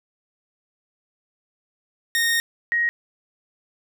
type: tone pair in turn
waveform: sawtooth / sine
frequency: 1852 / 1883.3 Hz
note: A#6 / A#6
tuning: -12 / +17 cents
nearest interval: unison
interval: 29 cents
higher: second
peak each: -15 / -18 dBFS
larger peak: first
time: 2.15-2.4 / 2.72-2.89 s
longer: first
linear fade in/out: 0 ms
effects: none